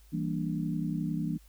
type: chord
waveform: sine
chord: E half-diminished seventh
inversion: none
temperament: equal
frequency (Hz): 164.81 / 196 / 233.1 / 293.7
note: E3 / G3 / Bb3 / D4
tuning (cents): 0 / 0 / 0 / 0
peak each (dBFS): -32 / -36 / -36 / -36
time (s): 0.12-1.38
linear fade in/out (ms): 20
effects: added 52 Hz sine -54 dBFS peak until 1.48 s + white hiss -64 dBFS RMS until 1.48 s